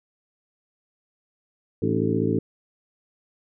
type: harmonic tone with a mistuned harmonic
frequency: 55 Hz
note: A1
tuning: in tune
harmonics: 2 / 3 / 4 / 5 / 6 / 7 / 8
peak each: -28 / -28 / -28 / -28 / -28 / -28 / -28 dBFS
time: 1.82-2.39 s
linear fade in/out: 5 ms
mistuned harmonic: 6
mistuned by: -84 cents
effects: none